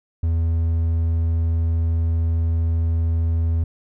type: tone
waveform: triangle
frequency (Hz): 82.41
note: E2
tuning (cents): 0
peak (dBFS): -15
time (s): 0.23-3.64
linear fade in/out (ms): 5
effects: none